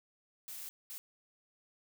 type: noise bursts at uneven times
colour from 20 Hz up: blue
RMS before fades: -45 dBFS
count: 2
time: 0.48-0.69 / 0.9-0.98 s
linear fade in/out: 0 ms
effects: none